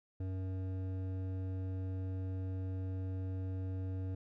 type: tone with hard clipping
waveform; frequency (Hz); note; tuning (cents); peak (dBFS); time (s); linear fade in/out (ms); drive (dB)
triangle; 93.9; F#2; +26; -38; 0.2-4.15; 5; 15
effects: none